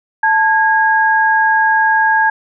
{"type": "tone pair together", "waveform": "sine", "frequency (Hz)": [880, 1640.2], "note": ["A5", "G#6"], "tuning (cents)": [0, -22], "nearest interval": "major seventh", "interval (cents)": 1078, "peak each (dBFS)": -12, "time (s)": [0.23, 2.3], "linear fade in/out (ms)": 5, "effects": []}